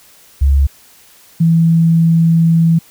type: tone pair in turn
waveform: sine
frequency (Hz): 69.3 / 165.11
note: C#2 / E3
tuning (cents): 0 / +3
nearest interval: octave + minor third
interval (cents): 1503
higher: second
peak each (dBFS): -7 / -7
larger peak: neither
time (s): 0.41-0.67 / 1.4-2.79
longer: second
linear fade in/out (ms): 10
effects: white hiss -45 dBFS RMS until 2.9 s